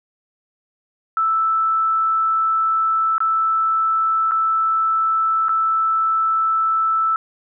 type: tone with dropouts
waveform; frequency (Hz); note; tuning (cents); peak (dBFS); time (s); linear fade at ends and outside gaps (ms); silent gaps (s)
sine; 1318.5; E6; 0; -15; 1.17-7.16; 1; 3.181-3.204 / 4.311-4.318 / 5.484-5.492
effects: none